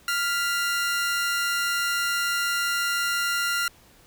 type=tone pair together; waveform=sawtooth; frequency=1396.9 / 1972 Hz; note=F6 / B6; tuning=0 / -3 cents; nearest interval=tritone; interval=597 cents; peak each=-20 / -29 dBFS; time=0.08-3.68 s; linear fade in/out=2 ms; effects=pink hiss -55 dBFS RMS until 4.06 s